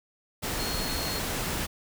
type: tone in noise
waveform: sine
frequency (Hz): 4291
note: C8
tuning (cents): +43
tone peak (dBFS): -35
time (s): 0.58-1.2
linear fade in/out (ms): 20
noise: pink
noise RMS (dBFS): -31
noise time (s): 0.42-1.67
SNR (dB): -7
effects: none